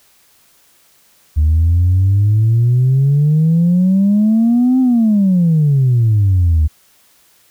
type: exponential two-way sweep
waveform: sine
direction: up then down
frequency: 74.6 to 261.6 to 74.6 Hz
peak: -7 dBFS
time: 1.36-6.68 s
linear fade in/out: 20 ms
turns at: 4.8 s
effects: tanh soft clip ceiling -6 dBFS + white hiss -52 dBFS RMS until 7.5 s